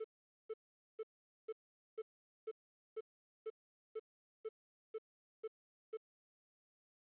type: tone bursts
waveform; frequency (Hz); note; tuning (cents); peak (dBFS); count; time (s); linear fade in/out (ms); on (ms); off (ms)
triangle; 439.9; A4; 0; -38; 13; 0-5.972; 10; 44; 450
effects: resampled to 8000 Hz + 12-bit